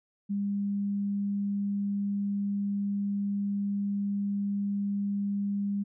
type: tone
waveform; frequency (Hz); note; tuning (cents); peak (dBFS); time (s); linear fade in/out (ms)
sine; 201.2; G3; +45; -27; 0.29-5.84; 20
effects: none